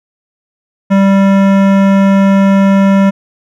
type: tone with hard clipping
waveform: sine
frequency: 195.7 Hz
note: G3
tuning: 3 cents flat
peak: -7 dBFS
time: 0.9-3.11 s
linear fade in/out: 20 ms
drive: 17 dB
effects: none